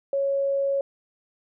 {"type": "tone", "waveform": "sine", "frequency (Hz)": 553, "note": "C#5", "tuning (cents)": -4, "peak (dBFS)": -21, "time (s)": [0.13, 0.81], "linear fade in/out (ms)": 2, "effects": []}